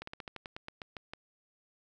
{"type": "slowing click train", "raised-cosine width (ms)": 0.3, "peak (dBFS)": -25, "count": 12, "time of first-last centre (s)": [0.02, 1.135], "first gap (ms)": 54, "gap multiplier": 1.12, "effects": []}